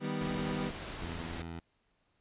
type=chord; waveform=30% pulse; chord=Eb augmented; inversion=none; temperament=equal; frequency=155.56 / 196 / 246.9 Hz; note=Eb3 / G3 / B3; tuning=0 / 0 / 0 cents; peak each=-35 dBFS; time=0-0.72 s; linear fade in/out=50 ms
type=noise; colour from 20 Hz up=pink; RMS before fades=-42 dBFS; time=0.21-1.42 s; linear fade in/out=0 ms
type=tone; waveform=15% pulse; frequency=83.2 Hz; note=E2; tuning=17 cents sharp; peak=-34 dBFS; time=1.01-1.6 s; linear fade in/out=10 ms
effects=pink hiss -75 dBFS RMS until 2.2 s + resampled to 8000 Hz